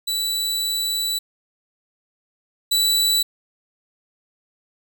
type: tone pair in turn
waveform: sawtooth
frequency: 3952 / 3952 Hz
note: B7 / B7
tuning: 0 / 0 cents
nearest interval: unison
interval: 0 cents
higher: neither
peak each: -18 / -13 dBFS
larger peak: second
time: 0.07-1.19 / 2.71-3.23 s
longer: first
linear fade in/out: 10 ms
effects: none

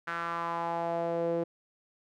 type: tone with band-pass filter sweep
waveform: sawtooth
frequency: 168.9 Hz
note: E3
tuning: 42 cents sharp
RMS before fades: -32 dBFS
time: 0.07-1.44 s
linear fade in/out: 10 ms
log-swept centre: 1500 to 440 Hz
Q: 3.7
effects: none

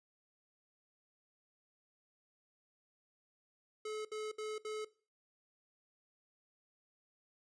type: tone bursts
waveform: square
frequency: 430 Hz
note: A4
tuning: 40 cents flat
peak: -40 dBFS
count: 4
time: 3.85-4.848 s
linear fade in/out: 5 ms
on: 200 ms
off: 66 ms
effects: noise-tail reverb RT60 0.4 s tail -19 dB re dry + resampled to 22050 Hz

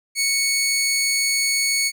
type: tone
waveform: 15% pulse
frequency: 2217 Hz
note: C#7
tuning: in tune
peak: -12 dBFS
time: 0.15-1.92 s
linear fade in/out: 50 ms
effects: none

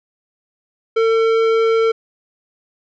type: tone with tanh clipping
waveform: sine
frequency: 450.7 Hz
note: A4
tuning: 42 cents sharp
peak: -14 dBFS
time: 0.96-1.92 s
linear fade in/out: 10 ms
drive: 14 dB
effects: none

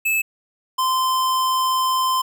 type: tone pair in turn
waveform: square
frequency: 2610 / 1035.8 Hz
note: E7 / C6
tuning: -18 / -18 cents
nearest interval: octave + major third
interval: 1600 cents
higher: first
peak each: -18 dBFS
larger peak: neither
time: 0.05-0.22 / 0.78-2.22 s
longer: second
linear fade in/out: 10 ms
effects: none

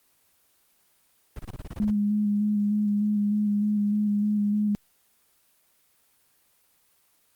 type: noise bursts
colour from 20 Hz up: brown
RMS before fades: -35 dBFS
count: 10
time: 1.36-1.906 s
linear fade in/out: 5 ms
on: 33 ms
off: 24 ms
type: tone with vibrato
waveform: sine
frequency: 207.7 Hz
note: G#3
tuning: in tune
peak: -21 dBFS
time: 1.8-4.75 s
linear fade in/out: 0 ms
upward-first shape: square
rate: 3.3 Hz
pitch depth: 17 cents each way
effects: white hiss -65 dBFS RMS until 7.35 s + Opus 24 kbps

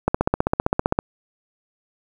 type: click train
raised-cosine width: 1 ms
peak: -3 dBFS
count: 15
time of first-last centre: 0.08-0.989 s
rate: 15.4 Hz
effects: 7-bit

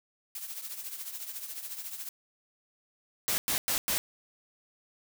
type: noise with tremolo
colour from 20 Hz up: blue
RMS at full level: -37 dBFS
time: 0.35-2.09 s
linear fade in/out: 2 ms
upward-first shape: triangle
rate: 14 Hz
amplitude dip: 70%
type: noise bursts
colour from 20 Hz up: white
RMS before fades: -29 dBFS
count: 4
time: 3.28-3.98 s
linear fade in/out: 0 ms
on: 100 ms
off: 100 ms
effects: none

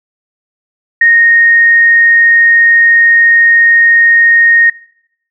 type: tone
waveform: sine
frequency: 1857 Hz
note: A#6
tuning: 7 cents flat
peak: -3 dBFS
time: 1.01-4.7 s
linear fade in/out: 5 ms
effects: noise-tail reverb RT60 0.7 s tail -22 dB re dry

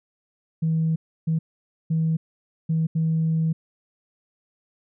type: tone bursts at uneven times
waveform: sine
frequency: 161.1 Hz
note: E3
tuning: 39 cents flat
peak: -18 dBFS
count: 5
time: 0.62-0.96 / 1.27-1.39 / 1.9-2.17 / 2.69-2.87 / 2.95-3.53 s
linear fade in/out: 10 ms
effects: tanh soft clip ceiling -15 dBFS

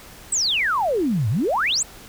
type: exponential two-way sweep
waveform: sine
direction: down then up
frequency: 8340 to 98 to 8340 Hz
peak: -18 dBFS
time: 0.32-1.83 s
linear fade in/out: 5 ms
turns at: 1.29 s
effects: pink hiss -43 dBFS RMS until 2.08 s

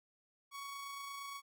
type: tone with amplitude modulation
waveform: sawtooth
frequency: 1118 Hz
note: C#6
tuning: 14 cents sharp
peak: -39 dBFS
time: 0.51-1.42 s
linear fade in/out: 50 ms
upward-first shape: sine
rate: 28.6 Hz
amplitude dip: 25%
effects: none

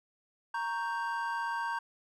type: chord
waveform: triangle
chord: G diminished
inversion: first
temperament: equal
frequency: 932.3 / 1108.7 / 1568 Hz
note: Bb5 / Db6 / G6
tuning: 0 / 0 / 0 cents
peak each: -32 / -38 / -35 dBFS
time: 0.54-1.79 s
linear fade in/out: 5 ms
effects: none

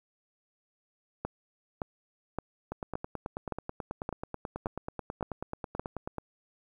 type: two click trains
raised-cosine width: 1 ms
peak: -21 / -18 dBFS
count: 33 / 9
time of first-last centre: 2.72-6.183 / 1.25-5.795 s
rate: 9.24 / 1.76 Hz
effects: 10-bit

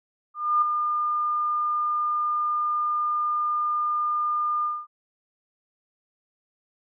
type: tone with ADSR envelope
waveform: sine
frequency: 1208 Hz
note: D6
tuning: 48 cents sharp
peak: -16 dBFS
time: 0.34-4.87 s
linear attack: 280 ms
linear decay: 5 ms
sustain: -6 dB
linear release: 230 ms
effects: none

